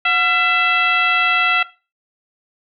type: tone with frequency modulation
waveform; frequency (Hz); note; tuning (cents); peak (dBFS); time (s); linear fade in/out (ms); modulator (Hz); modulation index
sine; 2008; B6; +28; -13; 0.05-1.63; 5; 639; 1.7
effects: noise-tail reverb RT60 0.3 s tail -17 dB re dry + high-pass 300 Hz 12 dB/octave